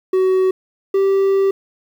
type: tone pair in turn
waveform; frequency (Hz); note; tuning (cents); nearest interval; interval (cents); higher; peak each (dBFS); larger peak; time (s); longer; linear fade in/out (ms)
triangle; 375.3 / 390.1; F#4 / G4; +25 / -8; minor second; 67; second; -10; neither; 0.13-0.51 / 0.94-1.51; second; 5
effects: 8-bit